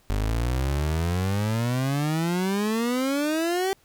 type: exponential sweep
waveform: 30% pulse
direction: up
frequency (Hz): 49.14 to 392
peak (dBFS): -20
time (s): 0.1-3.73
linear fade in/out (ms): 0
effects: pink hiss -61 dBFS RMS until 3.84 s